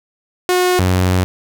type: tone pair in turn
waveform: sawtooth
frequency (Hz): 362.4 / 91.89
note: F#4 / F#2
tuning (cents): -36 / -11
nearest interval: 2 octaves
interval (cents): 2375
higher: first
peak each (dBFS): -8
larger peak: neither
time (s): 0.49-0.79 / 0.79-1.24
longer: second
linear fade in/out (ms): 0
effects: none